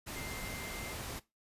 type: tone in noise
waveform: sine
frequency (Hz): 2093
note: C7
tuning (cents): 0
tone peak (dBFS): -46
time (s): 0.15-0.94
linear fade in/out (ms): 20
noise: pink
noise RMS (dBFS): -42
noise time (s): 0.06-1.2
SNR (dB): -7
effects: noise-tail reverb RT60 0.2 s tail -17 dB re dry + resampled to 32000 Hz